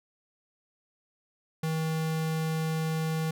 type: tone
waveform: square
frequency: 159.5 Hz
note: D#3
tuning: 43 cents sharp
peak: -28 dBFS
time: 1.63-3.31 s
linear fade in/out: 5 ms
effects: none